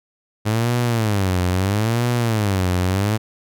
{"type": "tone with vibrato", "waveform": "sawtooth", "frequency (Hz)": 104.5, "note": "G#2", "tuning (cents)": 11, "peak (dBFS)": -13, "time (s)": [0.45, 3.18], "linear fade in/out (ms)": 20, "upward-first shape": "sine", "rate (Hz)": 0.76, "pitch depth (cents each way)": 260, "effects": []}